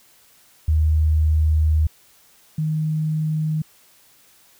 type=tone pair in turn; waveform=sine; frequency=77.78 / 155.56 Hz; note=D#2 / D#3; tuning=0 / 0 cents; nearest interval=octave; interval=1200 cents; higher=second; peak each=-14 / -19 dBFS; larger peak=first; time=0.68-1.87 / 2.58-3.62 s; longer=first; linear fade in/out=5 ms; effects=white hiss -54 dBFS RMS until 4.59 s